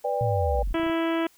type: chord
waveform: sine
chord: G major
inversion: first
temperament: equal with one note detuned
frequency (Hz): 493.9 / 587.3 / 799.1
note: B4 / D5 / G5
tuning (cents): 0 / 0 / +33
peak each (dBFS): -28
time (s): 0.04-0.63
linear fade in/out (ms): 10
type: linear sweep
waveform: sine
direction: down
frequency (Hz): 121 to 36.71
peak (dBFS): -24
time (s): 0.21-0.73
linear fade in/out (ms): 0
type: clicks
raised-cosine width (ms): 5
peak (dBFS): -32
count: 10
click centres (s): 0.552 / 0.589 / 0.63 / 0.675 / 0.709 / 0.751 / 0.798 / 0.833 / 0.865 / 0.898
type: harmonic tone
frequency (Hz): 329.6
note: E4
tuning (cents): 0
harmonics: 1 / 2 / 3 / 4 / 5 / 6 / 7 / 8 / 9 / 10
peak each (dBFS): -24 / -30 / -34 / -36 / -38 / -40 / -41 / -42 / -43 / -44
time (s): 0.74-1.27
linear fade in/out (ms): 5
effects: white hiss -59 dBFS RMS until 1.37 s